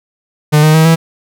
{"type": "tone with pitch steps", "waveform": "45% pulse", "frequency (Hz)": [150.6, 154.83, 159.19, 163.66], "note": ["D3", "D#3", "D#3", "E3"], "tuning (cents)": [44, -8, 40, -12], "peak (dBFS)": -5, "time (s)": [0.52, 0.96], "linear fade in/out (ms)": 20, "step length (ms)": 110, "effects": []}